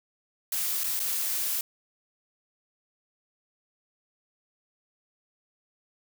blue noise with dropouts, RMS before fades -29 dBFS, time 0.52-1.61 s, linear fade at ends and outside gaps 2 ms, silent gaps 0.836-0.841 / 0.994-1 s, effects none

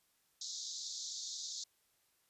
white band-pass noise, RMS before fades -44 dBFS, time 0.41-1.64 s, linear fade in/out 5 ms, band 3600 to 7100 Hz, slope 96 dB/octave, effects white hiss -75 dBFS RMS until 2.29 s + resampled to 32000 Hz

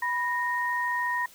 sine tone pair together, 983.7 / 1857 Hz, B5 / A#6, -7 / -7 cents, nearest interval major seventh, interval 1100 cents, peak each -28 dBFS, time 0.02-1.26 s, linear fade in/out 5 ms, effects white hiss -53 dBFS RMS until 1.34 s

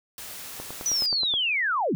white noise, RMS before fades -39 dBFS, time 0.18-1.06 s, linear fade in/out 0 ms
click train, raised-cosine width 1 ms, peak -22 dBFS, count 8, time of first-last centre 0.6-1.339 s, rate 9.47 Hz
sine linear sweep, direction down, 6000 to 138.1 Hz, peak -22 dBFS, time 0.86-1.95 s, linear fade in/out 0 ms
effects none

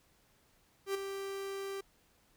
45% pulse tone with ADSR envelope, 392 Hz, G4, in tune, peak -30 dBFS, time 0.86-1.81 s, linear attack 86 ms, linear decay 10 ms, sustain -8 dB, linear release 7 ms, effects pink hiss -69 dBFS RMS until 2.36 s

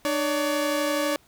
sawtooth tone pair together, 300 / 568 Hz, D4 / C#5, +37 / +42 cents, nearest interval major seventh, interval 1105 cents, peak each -23 / -21 dBFS, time 0.05-1.16 s, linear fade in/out 0 ms, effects pink hiss -59 dBFS RMS until 1.27 s

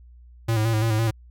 square tone with vibrato, 111.2 Hz, A2, 19 cents sharp, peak -20 dBFS, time 0.48-1.11 s, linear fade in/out 10 ms, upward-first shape square, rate 5.9 Hz, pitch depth 44 cents each way, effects added 60 Hz sine -45 dBFS peak until 1.3 s

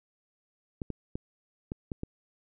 clicks, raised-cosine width 3 ms, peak -21 dBFS, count 6, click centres 0.818 / 0.903 / 1.155 / 1.719 / 1.918 / 2.034 s, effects none

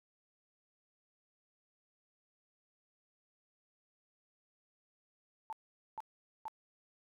sine tone bursts, 880 Hz, A5, in tune, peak -39 dBFS, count 3, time 5.5-6.481 s, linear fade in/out 0 ms, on 27 ms, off 450 ms, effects 13-bit

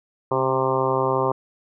harmonic tone with a mistuned harmonic, 131.5 Hz, C3, 9 cents sharp, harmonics 1 / 2 / 3 / 4 / 5 / 6 / 7 / 8 / 9, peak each -29 / -32 / -24 / -25 / -30 / -30 / -27 / -26 / -31 dBFS, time 0.31-1.32 s, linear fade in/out 5 ms, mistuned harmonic 2, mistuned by +39 cents, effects none

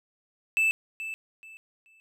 triangle tone with echo, 2637 Hz, E7, in tune, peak -19 dBFS, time 0.57-0.71 s, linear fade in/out 0 ms, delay 430 ms, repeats 3, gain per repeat -12 dB, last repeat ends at 2 s, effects none

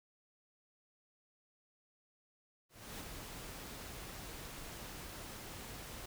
pink noise with ADSR envelope, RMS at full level -45 dBFS, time 2.69-6.06 s, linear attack 310 ms, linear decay 18 ms, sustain -3 dB, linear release 7 ms, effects none

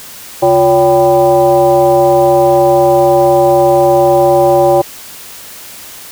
sine tone with frequency modulation, 567 Hz, C#5, 39 cents sharp, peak -5 dBFS, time 0.42-4.82 s, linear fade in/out 10 ms, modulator 214 Hz, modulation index 1.2, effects white hiss -31 dBFS RMS until 6.11 s

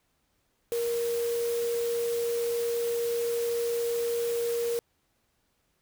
sine tone in noise, 470 Hz, A#4, 14 cents sharp, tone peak -26 dBFS, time 0.72-4.79 s, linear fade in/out 0 ms, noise white, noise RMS -40 dBFS, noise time 0.72-4.79 s, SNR +11 dB, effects pink hiss -73 dBFS RMS until 5.81 s

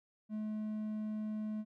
triangle tone, 214.4 Hz, A3, 45 cents flat, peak -34 dBFS, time 0.29-1.65 s, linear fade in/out 50 ms, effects none

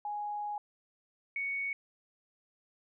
sine tone pair in turn, 830.6 / 2226 Hz, G#5 / C#7, 0 / +7 cents, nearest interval octave + perfect fourth, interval 1707 cents, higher second, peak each -34 / -32 dBFS, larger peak second, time 0.05-0.58 / 1.36-1.73 s, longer first, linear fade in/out 2 ms, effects none

